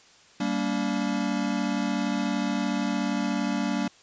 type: chord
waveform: square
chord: G minor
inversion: none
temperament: equal with one note detuned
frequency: 196 / 233.1 / 286.5 Hz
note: G3 / Bb3 / D4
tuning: 0 / 0 / -43 cents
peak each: -30 dBFS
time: 0.4-3.88 s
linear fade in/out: 5 ms
effects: white hiss -55 dBFS RMS until 4.02 s + resampled to 16000 Hz